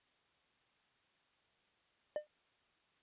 triangle tone with exponential decay, 602 Hz, D5, 43 cents sharp, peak -29 dBFS, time 2.16-2.27 s, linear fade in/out 1 ms, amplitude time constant 22 ms, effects white hiss -74 dBFS RMS until 3.02 s + resampled to 8000 Hz

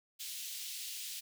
pink high-pass noise, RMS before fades -43 dBFS, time 0.19-1.21 s, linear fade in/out 20 ms, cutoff 2900 Hz, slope 24 dB/octave, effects none

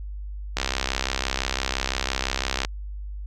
click train, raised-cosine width 0.2 ms, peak -6 dBFS, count 138, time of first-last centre 0.57-2.649 s, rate 65.9 Hz, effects added 50 Hz sine -31 dBFS peak until 3.26 s

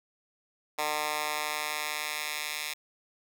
10% pulse tone with high-pass filter sweep, 151 Hz, D3, 48 cents sharp, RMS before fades -33 dBFS, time 0.78-2.74 s, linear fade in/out 10 ms, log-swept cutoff 850 to 2400 Hz, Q 0.95, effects none

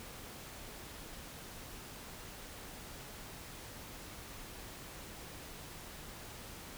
silence, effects pink hiss -49 dBFS RMS until 6.77 s

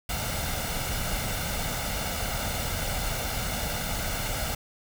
pink noise with comb filter, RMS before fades -30 dBFS, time 0.09-4.55 s, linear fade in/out 5 ms, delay 1.4 ms, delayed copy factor +0.6, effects none

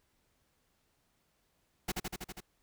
pink noise with echo, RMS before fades -33 dBFS, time 1.88-1.92 s, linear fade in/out 10 ms, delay 81 ms, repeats 6, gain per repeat -2 dB, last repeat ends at 2.406 s, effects pink hiss -75 dBFS RMS until 2.62 s

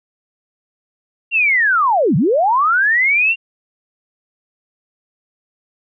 sine linear two-way sweep, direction down then up, 2797 to 126.3 to 2797 Hz, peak -11 dBFS, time 1.31-3.36 s, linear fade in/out 50 ms, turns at 2.16 s, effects none

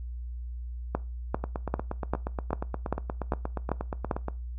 two click trains, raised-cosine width 1 ms, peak -12 / -17 dBFS, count 9 / 25, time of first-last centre 0.95-4.112 / 1.44-4.284 s, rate 2.53 / 8.44 Hz, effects noise-tail reverb RT60 0.3 s tail -20 dB re dry + added 60 Hz sine -34 dBFS peak until 4.58 s

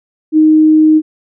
sine tone, 311.1 Hz, D#4, in tune, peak -4 dBFS, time 0.32-1.02 s, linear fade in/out 50 ms, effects none

